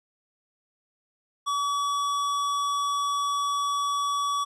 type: tone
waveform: square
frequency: 1140 Hz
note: C#6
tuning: 48 cents sharp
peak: -25 dBFS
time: 1.46-4.45 s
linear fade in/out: 20 ms
effects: low-pass 8000 Hz 12 dB/octave + 11-bit